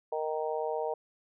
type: harmonic tone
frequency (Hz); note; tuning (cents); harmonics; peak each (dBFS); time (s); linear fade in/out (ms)
155.56; D#3; 0; 3 / 4 / 5 / 6; -33 / -35 / -37 / -39; 0.12-0.94; 5
effects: none